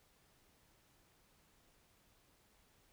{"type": "silence", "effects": ["pink hiss -71 dBFS RMS until 2.92 s"]}